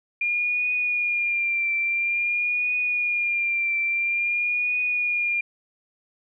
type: tone with vibrato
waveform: sine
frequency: 2408 Hz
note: D7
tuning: 43 cents sharp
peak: -21 dBFS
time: 0.21-5.41 s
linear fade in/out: 5 ms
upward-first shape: triangle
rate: 0.49 Hz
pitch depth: 47 cents each way
effects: none